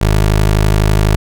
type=tone; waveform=20% pulse; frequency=52 Hz; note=G#1; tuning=3 cents sharp; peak=-4 dBFS; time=0.01-1.16 s; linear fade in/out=5 ms; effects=none